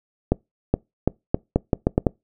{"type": "accelerating click train", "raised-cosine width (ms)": 2, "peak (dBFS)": -3, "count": 9, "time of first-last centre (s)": [0.32, 2.068], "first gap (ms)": 420, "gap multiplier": 0.8, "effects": ["noise-tail reverb RT60 0.2 s tail -25 dB re dry"]}